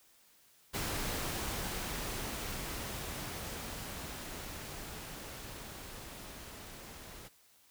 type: noise with level ramp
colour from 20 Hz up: pink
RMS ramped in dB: -36 to -50 dBFS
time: 0.73-7.29 s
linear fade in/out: 20 ms
effects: white hiss -65 dBFS RMS until 7.7 s

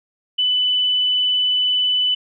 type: tone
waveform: sine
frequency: 2994 Hz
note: F#7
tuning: 20 cents sharp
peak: -15 dBFS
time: 0.38-2.15 s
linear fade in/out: 10 ms
effects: none

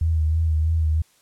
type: tone with vibrato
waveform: sine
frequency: 79.6 Hz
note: D#2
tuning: 40 cents sharp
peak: -17 dBFS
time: 0.01-1.02 s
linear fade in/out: 5 ms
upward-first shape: sine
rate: 3.1 Hz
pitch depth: 43 cents each way
effects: white hiss -59 dBFS RMS until 1.21 s + low-pass 11000 Hz 12 dB/octave

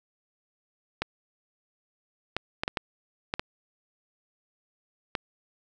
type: clicks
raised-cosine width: 0.3 ms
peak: -11 dBFS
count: 8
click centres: 1.02 / 2.366 / 2.635 / 2.679 / 2.772 / 3.339 / 3.395 / 5.152 s
effects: none

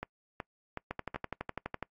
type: two click trains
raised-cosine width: 0.5 ms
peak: -21 / -20 dBFS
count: 4 / 12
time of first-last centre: 0.03-1.145 / 0.91-1.827 s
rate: 2.69 / 12 Hz
effects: noise-tail reverb RT60 0.1 s tail -24 dB re dry + AAC 48 kbps

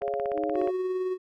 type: harmonic tone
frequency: 138.9 Hz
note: C#3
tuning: 4 cents sharp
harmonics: 3 / 4 / 5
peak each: -31 / -31 / -31 dBFS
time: 0.01-0.71 s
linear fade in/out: 20 ms
type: click train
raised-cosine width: 0.5 ms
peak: -24 dBFS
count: 12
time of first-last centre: 0.02-0.675 s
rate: 16.8 Hz
type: tone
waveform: sine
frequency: 311.1 Hz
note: D#4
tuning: in tune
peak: -31 dBFS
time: 0.33-0.69 s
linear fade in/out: 50 ms
type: tone with tremolo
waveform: triangle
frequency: 370 Hz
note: F#4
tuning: in tune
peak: -23 dBFS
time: 0.53-1.18 s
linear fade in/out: 50 ms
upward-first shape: sine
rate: 19 Hz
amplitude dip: 30%
effects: none

